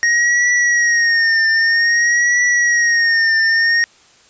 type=tone with vibrato; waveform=square; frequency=1871 Hz; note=A#6; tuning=6 cents sharp; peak=-12 dBFS; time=0.03-3.84 s; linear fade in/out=0 ms; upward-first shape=triangle; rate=0.52 Hz; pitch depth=75 cents each way; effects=white hiss -49 dBFS RMS until 4.29 s + resampled to 16000 Hz